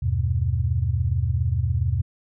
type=tone cluster; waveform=sine; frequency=78.3 / 95.5 / 122.7 Hz; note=D#2 / G2 / B2; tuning=+11 / -45 / -11 cents; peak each=-24 dBFS; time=0.02-2.02 s; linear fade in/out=10 ms; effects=none